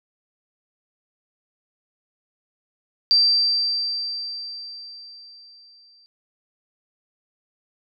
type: tone with exponential decay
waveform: sine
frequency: 4690 Hz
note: D8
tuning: 3 cents flat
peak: -12 dBFS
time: 3.11-6.06 s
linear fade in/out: 0 ms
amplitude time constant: 640 ms
effects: none